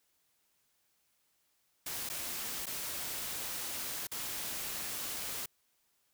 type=noise with dropouts; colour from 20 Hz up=white; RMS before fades=-39 dBFS; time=1.86-5.46 s; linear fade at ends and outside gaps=5 ms; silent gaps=2.091-2.098 / 2.658-2.666 / 4.071-4.115 s; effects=white hiss -75 dBFS RMS until 6.13 s